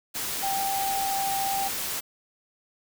sine tone in noise, 784 Hz, G5, in tune, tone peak -26 dBFS, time 0.42-1.69 s, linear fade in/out 20 ms, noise white, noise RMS -31 dBFS, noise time 0.14-2.01 s, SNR +2 dB, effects none

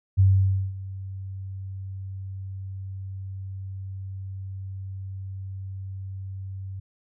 sine tone with ADSR envelope, 96 Hz, G2, 36 cents flat, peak -13 dBFS, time 0.17-6.8 s, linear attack 27 ms, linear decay 530 ms, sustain -19 dB, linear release 8 ms, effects none

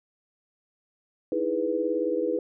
sine chord, E major seventh, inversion third, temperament equal, 311.1 / 329.6 / 415.3 / 493.9 Hz, D#4 / E4 / G#4 / B4, 0 / 0 / 0 / 0 cents, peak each -32 / -30 / -30 / -27 dBFS, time 1.32-2.39 s, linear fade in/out 2 ms, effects none

